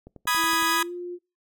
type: click train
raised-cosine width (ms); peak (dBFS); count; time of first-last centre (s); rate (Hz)
2; -30; 7; 0.07-0.626; 10.8
type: chord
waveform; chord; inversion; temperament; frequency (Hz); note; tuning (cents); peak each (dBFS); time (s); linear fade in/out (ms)
sawtooth; G# minor; first; equal; 987.8 / 1244.5 / 1661.2; B5 / D#6 / G#6; 0 / 0 / 0; -22; 0.27-0.83; 5
type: tone with pitch glide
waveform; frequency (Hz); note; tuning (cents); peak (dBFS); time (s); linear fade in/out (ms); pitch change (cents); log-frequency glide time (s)
sine; 329.6 to 353.3; E4 to F4; 0 to +20; -31; 0.35-1.19; 50; +120; 0.69-0.93
effects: noise-tail reverb RT60 0.3 s tail -24 dB re dry